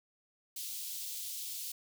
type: high-pass noise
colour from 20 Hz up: white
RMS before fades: -41 dBFS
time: 0.56-1.72 s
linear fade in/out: 5 ms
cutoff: 3200 Hz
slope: 24 dB/octave
effects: none